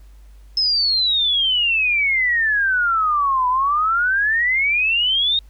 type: exponential two-way sweep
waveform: sine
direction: down then up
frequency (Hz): 5220 to 987 to 3748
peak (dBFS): -15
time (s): 0.57-5.39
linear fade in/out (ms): 2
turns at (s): 3.48
effects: added 50 Hz sine -41 dBFS peak until 5.49 s + pink hiss -59 dBFS RMS until 5.49 s